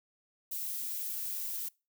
violet noise with high-pass filter sweep, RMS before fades -37 dBFS, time 0.51-1.69 s, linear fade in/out 10 ms, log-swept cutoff 2400 to 230 Hz, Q 0.71, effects noise-tail reverb RT60 0.3 s tail -25 dB re dry

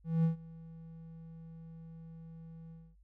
triangle tone with ADSR envelope, 163.5 Hz, E3, 14 cents flat, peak -22 dBFS, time 0.04-2.96 s, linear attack 200 ms, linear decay 120 ms, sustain -23 dB, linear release 250 ms, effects added 50 Hz sine -60 dBFS peak until 3.03 s

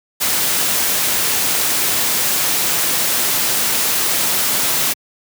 white noise, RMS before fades -17 dBFS, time 0.2-4.94 s, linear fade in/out 20 ms, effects high-pass 100 Hz 12 dB/octave

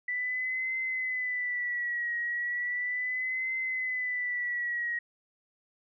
sine tone with vibrato, 1975.5 Hz, B6, in tune, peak -29 dBFS, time 0.08-4.99 s, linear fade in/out 5 ms, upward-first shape triangle, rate 0.36 Hz, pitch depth 75 cents each way, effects none

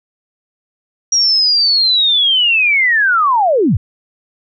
sine linear sweep, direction down, 5700 to 68.3 Hz, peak -9 dBFS, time 1.12-3.77 s, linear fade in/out 5 ms, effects none

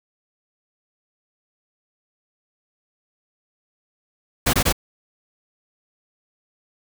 pink noise bursts, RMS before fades -18 dBFS, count 3, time 4.46-4.726 s, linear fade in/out 10 ms, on 74 ms, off 22 ms, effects none

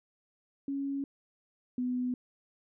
sine tone pair in turn, 277.2 / 249.6 Hz, C#4 / B3, 0 / +19 cents, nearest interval major second, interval 181 cents, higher first, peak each -31 / -29 dBFS, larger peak second, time 0.68-1.04 / 1.78-2.14 s, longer neither, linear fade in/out 2 ms, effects none

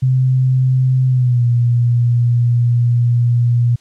sine tone with pitch glide, 129.3 to 119.95 Hz, C3 to A#2, -20 to +50 cents, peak -10 dBFS, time 0.02-3.76 s, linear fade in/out 10 ms, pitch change -130 cents, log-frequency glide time 1.08-1.44 s, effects white hiss -53 dBFS RMS until 3.8 s + low-pass 7000 Hz 12 dB/octave

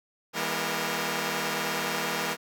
5% pulse tone cluster, 164.5 / 203.2 / 241.5 / 463.2 Hz, E3 / G#3 / B3 / A#4, -3 / -38 / -39 / -11 cents, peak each -22 dBFS, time 0.33-2.37 s, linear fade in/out 50 ms, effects none

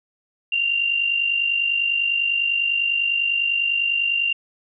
sine tone pair together, 2773 / 2823 Hz, F7 / F7, -13 / +18 cents, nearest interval unison, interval 31 cents, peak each -19 / -26 dBFS, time 0.52-4.33 s, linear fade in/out 5 ms, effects none

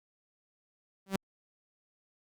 sawtooth tone with exponential growth, 193.6 Hz, G3, 21 cents flat, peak -21 dBFS, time 1.06-1.16 s, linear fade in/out 5 ms, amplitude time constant 20 ms, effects Opus 48 kbps

